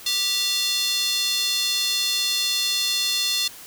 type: tone with high-pass filter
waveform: square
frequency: 392 Hz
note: G4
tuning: in tune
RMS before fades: -23 dBFS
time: 0.06-3.48 s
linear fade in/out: 5 ms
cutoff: 3900 Hz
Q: 3.3
effects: white hiss -42 dBFS RMS until 3.66 s